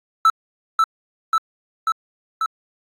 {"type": "tone with echo", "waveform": "triangle", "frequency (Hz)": 1318.5, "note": "E6", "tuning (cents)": 0, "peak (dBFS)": -8, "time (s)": [0.25, 0.3], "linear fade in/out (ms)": 2, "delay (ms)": 540, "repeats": 4, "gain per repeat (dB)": -2, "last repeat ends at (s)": 2.46, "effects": ["AAC 48 kbps"]}